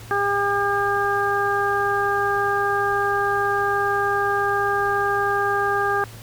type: harmonic tone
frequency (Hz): 402.5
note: G4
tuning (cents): +46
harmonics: 1 / 2 / 3 / 4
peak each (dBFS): -24 / -24 / -24 / -24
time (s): 0.11-6.04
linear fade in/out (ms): 0
effects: added 112 Hz sine -39 dBFS peak until 6.22 s + pink hiss -43 dBFS RMS until 6.22 s